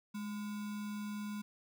sine tone with sample-and-hold, 208.6 Hz, G#3, 8 cents sharp, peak -38 dBFS, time 0.14-1.42 s, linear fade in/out 10 ms, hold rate 1225 Hz, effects none

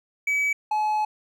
triangle tone pair in turn, 2283 / 853.2 Hz, D7 / G#5, -50 / +46 cents, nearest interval octave + perfect fourth, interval 1704 cents, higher first, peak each -19 dBFS, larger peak neither, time 0.27-0.53 / 0.71-1.05 s, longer second, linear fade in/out 5 ms, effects none

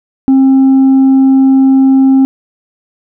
triangle tone with tanh clipping, 266.9 Hz, C4, 35 cents sharp, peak -4 dBFS, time 0.28-2.25 s, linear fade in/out 0 ms, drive 7 dB, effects none

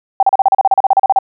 sine tone bursts, 777 Hz, G5, 16 cents flat, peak -5 dBFS, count 16, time 0.2-1.188 s, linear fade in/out 2 ms, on 28 ms, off 36 ms, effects none

